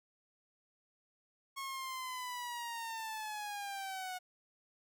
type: linear sweep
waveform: sawtooth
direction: down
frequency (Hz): 1095 to 729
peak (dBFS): -36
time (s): 1.56-4.19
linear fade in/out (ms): 20
effects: none